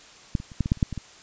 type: clicks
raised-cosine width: 5 ms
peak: -10 / -24 / -30 / -10 / -15 / -7 / -30 / -7 / -19 / -19 dBFS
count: 10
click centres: 0.352 / 0.401 / 0.518 / 0.607 / 0.659 / 0.719 / 0.773 / 0.828 / 0.927 / 0.977 s
effects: white hiss -49 dBFS RMS until 1.22 s + resampled to 16000 Hz

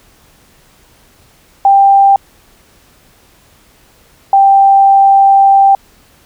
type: tone pair in turn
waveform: sine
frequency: 790 / 786 Hz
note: G5 / G5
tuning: +13 / +4 cents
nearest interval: unison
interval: 9 cents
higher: first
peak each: -3 dBFS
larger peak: neither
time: 1.65-2.16 / 4.33-5.75 s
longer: second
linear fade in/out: 2 ms
effects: pink hiss -47 dBFS RMS until 6.25 s

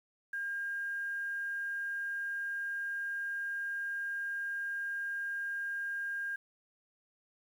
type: tone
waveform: sine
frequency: 1610 Hz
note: G6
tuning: 46 cents sharp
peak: -34 dBFS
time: 0.33-6.36 s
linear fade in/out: 5 ms
effects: 10-bit

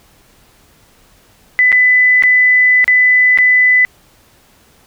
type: tone with dropouts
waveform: sine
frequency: 2000 Hz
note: B6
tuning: 21 cents sharp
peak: -6 dBFS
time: 1.59-3.85 s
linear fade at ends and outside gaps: 0 ms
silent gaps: 1.719-1.726 / 2.224-2.236 / 2.843-2.879 / 3.375-3.386 s
effects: pink hiss -49 dBFS RMS until 4.86 s

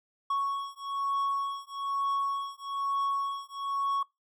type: beating tone pair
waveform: triangle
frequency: 1108.7 / 1109.8 Hz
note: C#6 / C#6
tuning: 0 / +2 cents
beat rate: 1.1 Hz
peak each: -30 dBFS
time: 0.3-4.03 s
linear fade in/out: 5 ms
effects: noise-tail reverb RT60 0.2 s tail -24 dB re dry

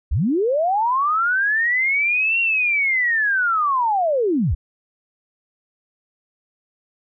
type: linear two-way sweep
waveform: sine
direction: up then down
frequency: 45.06 to 2762 to 45.06 Hz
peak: -16 dBFS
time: 0.11-4.55 s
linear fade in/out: 10 ms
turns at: 2.4 s
effects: none

